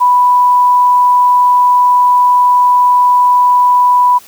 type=tone; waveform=sine; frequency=987.8 Hz; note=B5; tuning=in tune; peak=-5 dBFS; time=0-4.19 s; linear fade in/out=20 ms; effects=white hiss -39 dBFS RMS until 4.27 s